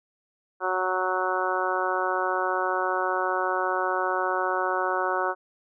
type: harmonic tone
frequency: 185.1 Hz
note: F#3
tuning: 1 cent sharp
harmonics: 2 / 3 / 4 / 5 / 6 / 7 / 8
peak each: -31 / -31 / -31 / -31 / -31 / -31 / -31 dBFS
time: 0.6-5.35 s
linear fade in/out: 50 ms
effects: none